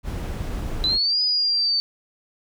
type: noise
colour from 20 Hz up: brown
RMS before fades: -28 dBFS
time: 0.03-0.99 s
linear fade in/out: 50 ms
type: linear two-way sweep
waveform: sine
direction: up then down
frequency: 3951 to 4978 to 4544 Hz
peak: -18 dBFS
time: 0.84-1.8 s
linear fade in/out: 0 ms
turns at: 1.22 s
effects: none